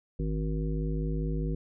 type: harmonic tone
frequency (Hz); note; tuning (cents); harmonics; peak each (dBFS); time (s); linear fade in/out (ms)
52.4; G#1; +16; 1 / 3 / 5 / 7 / 9; -30 / -32 / -38 / -40 / -42; 0.19-1.55; 5
effects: none